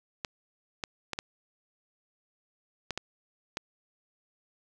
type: clicks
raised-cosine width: 0.2 ms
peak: -15 dBFS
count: 7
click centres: 0.248 / 0.838 / 1.133 / 1.189 / 2.907 / 2.976 / 3.571 s
effects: none